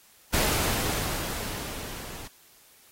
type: noise with level ramp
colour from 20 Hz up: pink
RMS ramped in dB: -24 to -42 dBFS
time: 0.33-2.28 s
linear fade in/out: 10 ms
effects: white hiss -57 dBFS RMS until 2.91 s + AAC 48 kbps